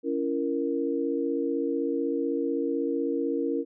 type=chord; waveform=sine; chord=A# diminished; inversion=first; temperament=just; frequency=279.7 / 335.6 / 466.2 Hz; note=C#4 / E4 / A#4; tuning=+16 / +31 / 0 cents; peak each=-29 / -30 / -29 dBFS; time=0.03-3.65 s; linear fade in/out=50 ms; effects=none